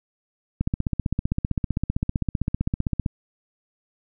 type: click train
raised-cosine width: 5 ms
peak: -10 dBFS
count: 39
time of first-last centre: 0.61-3.062 s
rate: 15.5 Hz
effects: none